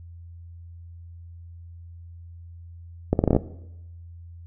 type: accelerating click train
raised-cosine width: 2 ms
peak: -5 dBFS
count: 8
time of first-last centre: 3.13-3.365 s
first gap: 61 ms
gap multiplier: 0.79
effects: noise-tail reverb RT60 0.9 s tail -17 dB re dry + added 85 Hz sine -40 dBFS peak until 4.46 s